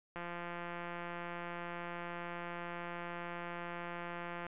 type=click train; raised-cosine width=0.5 ms; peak=-28 dBFS; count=746; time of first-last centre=0.16-4.466 s; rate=173 Hz; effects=resampled to 8000 Hz